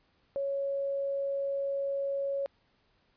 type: tone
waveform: sine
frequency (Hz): 554.4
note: C#5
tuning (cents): 0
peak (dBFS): -29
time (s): 0.36-2.46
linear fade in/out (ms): 0
effects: pink hiss -70 dBFS RMS until 3.16 s + resampled to 11025 Hz